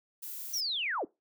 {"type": "noise", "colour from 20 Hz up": "violet", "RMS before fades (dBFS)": -41, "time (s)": [0.22, 0.61], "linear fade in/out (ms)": 10}
{"type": "linear sweep", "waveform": "sine", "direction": "down", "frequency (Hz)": [5990, 230.3], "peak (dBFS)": -30, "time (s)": [0.53, 1.05], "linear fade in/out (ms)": 10}
{"effects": ["noise-tail reverb RT60 0.2 s tail -20 dB re dry"]}